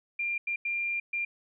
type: tone bursts at uneven times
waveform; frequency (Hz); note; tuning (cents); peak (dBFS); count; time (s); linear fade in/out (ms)
sine; 2390; D7; +30; -28; 4; 0.19-0.38 / 0.47-0.56 / 0.65-1 / 1.13-1.25; 5
effects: none